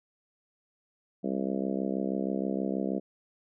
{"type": "harmonic tone", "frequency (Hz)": 66.3, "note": "C2", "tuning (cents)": 23, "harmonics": [3, 4, 5, 6, 7, 8, 9, 10], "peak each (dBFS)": [-32, -34, -36, -38, -39, -40, -41, -42], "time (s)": [1.23, 3], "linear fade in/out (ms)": 20, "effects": []}